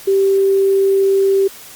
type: tone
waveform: sine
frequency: 390.1 Hz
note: G4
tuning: 8 cents flat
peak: -10 dBFS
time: 0.07-1.48 s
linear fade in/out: 10 ms
effects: white hiss -37 dBFS RMS until 1.75 s + Opus 48 kbps